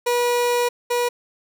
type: tone pair in turn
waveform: 30% pulse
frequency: 484.3 / 484.3 Hz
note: B4 / B4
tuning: -34 / -34 cents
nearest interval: unison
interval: 0 cents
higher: neither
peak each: -15 / -16 dBFS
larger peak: first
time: 0.06-0.69 / 0.9-1.09 s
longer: first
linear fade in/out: 10 ms
effects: none